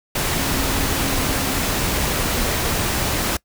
sine tone in noise, 272.2 Hz, C#4, 31 cents flat, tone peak -29 dBFS, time 0.39-1.63 s, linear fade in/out 5 ms, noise pink, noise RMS -21 dBFS, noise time 0.15-3.37 s, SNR -11 dB, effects noise-tail reverb RT60 0.1 s tail -23 dB re dry

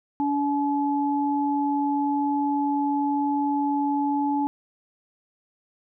sine tone pair together, 285.6 / 855.8 Hz, D4 / A5, -48 / -48 cents, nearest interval octave + perfect fifth, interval 1900 cents, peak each -23 / -25 dBFS, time 0.2-4.47 s, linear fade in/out 0 ms, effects none

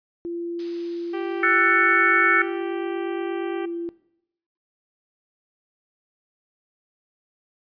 sine tone with pitch glide, 342.2 to 340.2 Hz, F4 to F4, -35 to -45 cents, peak -27 dBFS, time 0.25-3.89 s, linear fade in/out 0 ms, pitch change -10 cents, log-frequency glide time 3.5-3.75 s
blue noise with exponential decay, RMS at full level -36 dBFS, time 0.59-3.63 s, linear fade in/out 1 ms, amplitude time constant 660 ms
harmonic tone, 390.7 Hz, G4, 6 cents flat, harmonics 1 / 2 / 3 / 4 / 5 / 6 / 7 / 8, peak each -30 / -36 / -40 / -42 / -44 / -46 / -47 / -48 dBFS, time 1.13-3.66 s, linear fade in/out 10 ms
sine chord, F# minor seventh, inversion third, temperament just, 1332 / 1480 / 1776 / 2220 Hz, E6 / F#6 / A6 / C#7, +18 / 0 / +16 / +2 cents, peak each -22 dBFS, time 1.43-2.42 s, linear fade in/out 2 ms
effects noise-tail reverb RT60 0.8 s tail -19 dB re dry + resampled to 11025 Hz

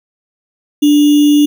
sine tone with sample-and-hold, 293.7 Hz, D4, in tune, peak -5 dBFS, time 0.82-1.46 s, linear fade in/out 10 ms, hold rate 3150 Hz, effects none

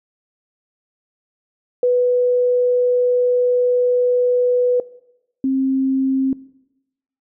sine tone pair in turn, 493.9 / 266 Hz, B4 / C4, 0 / +29 cents, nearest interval major seventh, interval 1071 cents, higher first, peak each -12 / -15 dBFS, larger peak first, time 1.83-4.8 / 5.44-6.33 s, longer first, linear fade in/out 2 ms, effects noise-tail reverb RT60 0.9 s tail -20 dB re dry

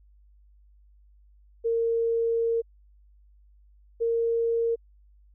sine tone pair in turn, 460 / 461.8 Hz, A#4 / A#4, -23 / -16 cents, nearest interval unison, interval 7 cents, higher second, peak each -22 dBFS, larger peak neither, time 1.64-2.62 / 4-4.76 s, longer first, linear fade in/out 20 ms, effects added 50 Hz sine -54 dBFS peak until 5.34 s

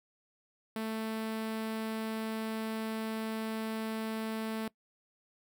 sawtooth tone with notch filter, 221 Hz, A3, 8 cents sharp, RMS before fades -36 dBFS, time 0.76-4.68 s, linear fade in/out 2 ms, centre 6500 Hz, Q 1.8, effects noise-tail reverb RT60 0.1 s tail -22 dB re dry

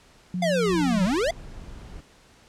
sine tone with vibrato, 178.2 Hz, F3, 35 cents sharp, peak -25 dBFS, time 0.34-1.07 s, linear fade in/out 2 ms, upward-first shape sine, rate 5.8 Hz, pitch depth 32 cents each way
square exponential two-way sweep, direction down then up, 712 to 180 to 712 Hz, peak -22 dBFS, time 0.42-1.31 s, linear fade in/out 5 ms, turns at 1.04 s
brown noise, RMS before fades -40 dBFS, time 0.65-2.01 s, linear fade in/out 10 ms
effects pink hiss -55 dBFS RMS until 2.48 s + low-pass 8000 Hz 12 dB/octave

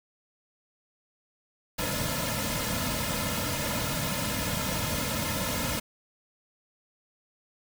pink noise with comb filter, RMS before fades -30 dBFS, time 1.78-5.8 s, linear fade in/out 10 ms, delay 2.6 ms, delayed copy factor -0.95, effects none

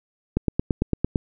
click train, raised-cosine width 3 ms, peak -7 dBFS, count 8, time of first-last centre 0.37-1.158 s, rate 8.88 Hz, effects none

